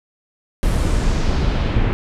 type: noise with low-pass filter sweep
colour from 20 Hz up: brown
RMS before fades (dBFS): -17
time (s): 0.63-1.93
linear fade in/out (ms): 0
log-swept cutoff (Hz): 12000 to 2500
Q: 1.5
effects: none